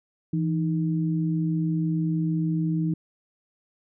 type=tone pair together; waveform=sine; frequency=164.81 / 311.1 Hz; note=E3 / D#4; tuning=0 / 0 cents; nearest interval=major seventh; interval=1100 cents; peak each=-23 / -28 dBFS; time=0.33-2.94 s; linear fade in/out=5 ms; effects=none